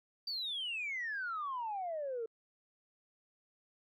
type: exponential sweep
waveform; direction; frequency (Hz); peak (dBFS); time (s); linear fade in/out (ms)
sine; down; 4699 to 440; -35; 0.27-2.26; 5
effects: tanh soft clip ceiling -32 dBFS + AAC 64 kbps